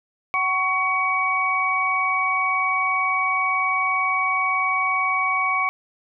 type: tone cluster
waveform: sine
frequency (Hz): 753 / 1112 / 2261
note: F#5 / C#6 / C#7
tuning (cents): +30 / +5 / +34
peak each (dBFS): -28 / -22 / -22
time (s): 0.34-5.69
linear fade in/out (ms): 0
effects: none